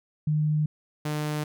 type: tone pair in turn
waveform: sine / sawtooth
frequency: 152.2 / 150.71 Hz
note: D#3 / D3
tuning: -38 / +45 cents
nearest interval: unison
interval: 17 cents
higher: first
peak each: -21 / -23 dBFS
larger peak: first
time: 0.27-0.66 / 1.05-1.44 s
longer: neither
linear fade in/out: 5 ms
effects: none